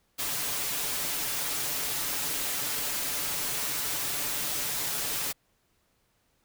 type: noise with comb filter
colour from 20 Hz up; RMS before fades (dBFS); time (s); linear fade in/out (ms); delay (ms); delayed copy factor
white; -31; 0.18-5.33; 20; 6.9; +0.5
effects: pink hiss -71 dBFS RMS until 6.44 s